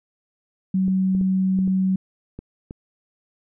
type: tone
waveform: sine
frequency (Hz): 188.7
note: F#3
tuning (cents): +34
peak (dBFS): -17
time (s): 0.74-1.96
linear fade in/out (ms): 5
type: clicks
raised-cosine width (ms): 3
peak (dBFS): -21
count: 7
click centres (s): 0.881 / 1.15 / 1.212 / 1.589 / 1.677 / 2.39 / 2.709
effects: none